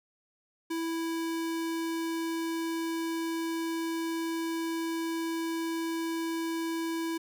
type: tone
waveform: square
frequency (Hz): 329.4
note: E4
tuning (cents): -1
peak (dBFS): -31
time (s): 0.7-7.18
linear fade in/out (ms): 10
effects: none